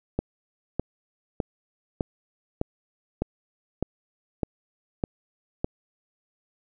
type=click train; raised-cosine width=2 ms; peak=-11 dBFS; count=10; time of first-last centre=0.19-5.645 s; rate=1.65 Hz; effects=none